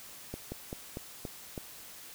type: slowing click train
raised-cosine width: 2 ms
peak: -24 dBFS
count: 6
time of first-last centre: 0.34-1.578 s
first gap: 180 ms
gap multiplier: 1.16
effects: white hiss -49 dBFS RMS until 2.14 s